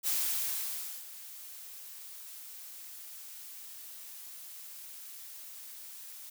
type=noise with ADSR envelope; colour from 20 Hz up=blue; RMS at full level=-30 dBFS; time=0.03-6.3 s; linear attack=43 ms; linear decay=970 ms; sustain=-17 dB; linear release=8 ms; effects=none